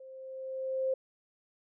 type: tone with level ramp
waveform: sine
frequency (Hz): 526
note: C5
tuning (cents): +9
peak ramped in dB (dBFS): -47 to -26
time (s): 0-0.94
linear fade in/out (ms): 5
effects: none